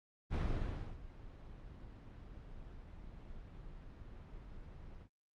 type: noise with ADSR envelope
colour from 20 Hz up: brown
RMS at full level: -32 dBFS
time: 0.3-5.09 s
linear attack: 40 ms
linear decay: 630 ms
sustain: -19 dB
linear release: 77 ms
effects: low-pass 4000 Hz 12 dB/octave + Opus 32 kbps